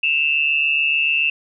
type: tone pair together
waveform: sine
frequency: 2627 / 2774 Hz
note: E7 / F7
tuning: -7 / -12 cents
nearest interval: minor second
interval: 95 cents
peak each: -17 / -20 dBFS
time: 0.03-1.3 s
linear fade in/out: 5 ms
effects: none